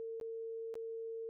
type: tone with dropouts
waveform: sine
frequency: 453.1 Hz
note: A#4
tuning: 49 cents flat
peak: -40 dBFS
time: 0-1.29 s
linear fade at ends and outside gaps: 0 ms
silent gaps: 0.2-0.212 / 0.741-0.754 s
effects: none